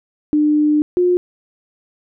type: tone pair in turn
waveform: sine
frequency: 300 / 357.7 Hz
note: D4 / F4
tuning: +37 / +41 cents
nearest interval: minor third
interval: 304 cents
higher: second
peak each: -11 dBFS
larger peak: neither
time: 0.33-0.82 / 0.97-1.17 s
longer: first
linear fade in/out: 0 ms
effects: none